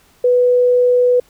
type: tone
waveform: sine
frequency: 493.9 Hz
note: B4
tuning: in tune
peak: -9 dBFS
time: 0.24-1.2 s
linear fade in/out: 5 ms
effects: pink hiss -52 dBFS RMS until 1.29 s